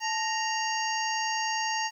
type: harmonic tone with a mistuned harmonic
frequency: 930 Hz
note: A#5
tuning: 4 cents flat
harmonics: 1 / 2 / 3 / 5 / 6 / 7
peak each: -30 / -33 / -35 / -37 / -38 / -38 dBFS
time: 0-1.91 s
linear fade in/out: 50 ms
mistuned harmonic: 1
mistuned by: -99 cents
effects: 10-bit